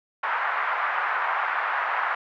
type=band-pass noise; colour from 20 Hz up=pink; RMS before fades=-26 dBFS; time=0.23-2.15 s; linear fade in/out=5 ms; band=880 to 1800 Hz; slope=24 dB/octave; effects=none